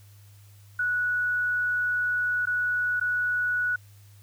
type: tone with dropouts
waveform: sine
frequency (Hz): 1470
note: F#6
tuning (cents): -12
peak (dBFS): -23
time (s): 0.79-3.76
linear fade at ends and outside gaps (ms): 5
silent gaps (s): 2.456-2.47 / 2.999-3.011
effects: added 101 Hz sine -49 dBFS peak until 4.22 s + white hiss -60 dBFS RMS until 4.22 s